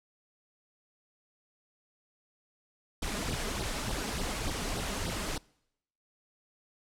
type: noise with flanger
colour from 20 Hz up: pink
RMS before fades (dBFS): -34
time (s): 3.02-5.38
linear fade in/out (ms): 5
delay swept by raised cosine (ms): 0.21 to 4.91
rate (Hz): 3.4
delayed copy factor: +0.75
effects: noise-tail reverb RT60 0.8 s tail -25 dB re dry + low-pass 10000 Hz 12 dB/octave